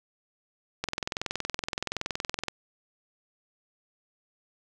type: click train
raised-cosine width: 0.2 ms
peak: -12 dBFS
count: 36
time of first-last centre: 0.84-2.483 s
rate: 21.3 Hz
effects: none